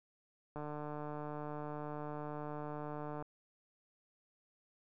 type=click train; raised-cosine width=1 ms; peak=-30 dBFS; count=398; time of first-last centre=0.56-3.224 s; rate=149 Hz; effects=none